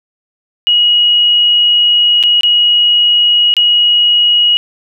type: tone with dropouts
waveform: sine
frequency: 2900 Hz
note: F#7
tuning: 35 cents flat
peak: -6 dBFS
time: 0.67-4.57 s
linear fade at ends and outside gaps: 0 ms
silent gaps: 2.228-2.236 / 2.409-2.433 / 3.54-3.567 s
effects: none